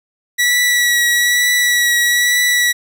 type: tone with vibrato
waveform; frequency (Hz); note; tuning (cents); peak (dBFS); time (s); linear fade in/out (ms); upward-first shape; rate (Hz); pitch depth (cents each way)
sawtooth; 1940; B6; -31; -8; 0.38-2.73; 20; triangle; 1.1; 21
effects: none